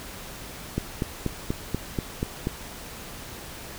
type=click train; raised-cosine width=3 ms; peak=-12 dBFS; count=8; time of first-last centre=0.78-2.471 s; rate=4.14 Hz; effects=pink hiss -40 dBFS RMS until 3.78 s